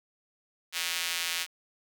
square tone with high-pass filter, 85.4 Hz, F2, 38 cents flat, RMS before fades -32 dBFS, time 0.72-1.47 s, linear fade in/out 50 ms, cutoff 2600 Hz, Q 1.1, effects 8-bit

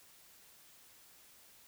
silence, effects white hiss -61 dBFS RMS until 1.67 s

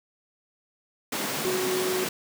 pink high-pass noise, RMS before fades -30 dBFS, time 1.12-2.09 s, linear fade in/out 5 ms, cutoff 170 Hz, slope 24 dB/octave
triangle tone, 370 Hz, F#4, in tune, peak -24 dBFS, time 1.45-2.04 s, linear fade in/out 0 ms
effects none

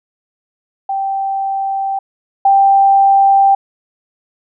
sine tone pair in turn, 781 / 786.4 Hz, G5 / G5, -7 / +5 cents, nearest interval unison, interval 12 cents, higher second, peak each -15 / -6 dBFS, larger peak second, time 0.89-1.99 / 2.45-3.55 s, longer neither, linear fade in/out 5 ms, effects none

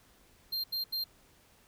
square tone bursts, 4186 Hz, C8, in tune, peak -32 dBFS, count 3, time 0.52-1.042 s, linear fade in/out 10 ms, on 120 ms, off 81 ms, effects pink hiss -63 dBFS RMS until 1.67 s

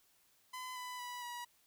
sawtooth tone with pitch steps, 1014 / 997.7 / 981.7 / 966 Hz, B5 / B5 / B5 / B5, +45 / +17 / -11 / -39 cents, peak -39 dBFS, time 0.53-1.45 s, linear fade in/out 10 ms, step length 230 ms, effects white hiss -71 dBFS RMS until 1.66 s

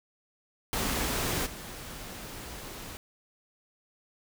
pink noise with level steps, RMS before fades -30 / -42 dBFS, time 0.73-2.97 s, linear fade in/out 0 ms, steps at 1.45 s, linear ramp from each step 20 ms, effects none

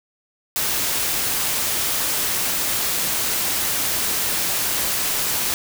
white noise, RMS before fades -22 dBFS, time 0.56-5.54 s, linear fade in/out 0 ms, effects none

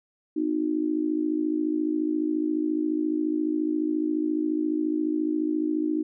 sine tone with amplitude modulation, 308.2 Hz, D#4, 16 cents flat, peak -19 dBFS, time 0.36-6.03 s, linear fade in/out 10 ms, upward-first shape sine, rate 54.4 Hz, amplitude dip 85%, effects none

